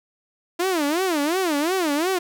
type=tone with vibrato; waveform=sawtooth; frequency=330 Hz; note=E4; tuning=2 cents sharp; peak=-16 dBFS; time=0.59-2.19 s; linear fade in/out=10 ms; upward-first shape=sine; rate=2.8 Hz; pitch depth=260 cents each way; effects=none